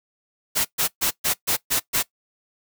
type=noise bursts; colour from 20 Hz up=white; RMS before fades=-21 dBFS; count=7; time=0.55-2.03 s; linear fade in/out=20 ms; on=100 ms; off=130 ms; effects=noise-tail reverb RT60 0.1 s tail -19 dB re dry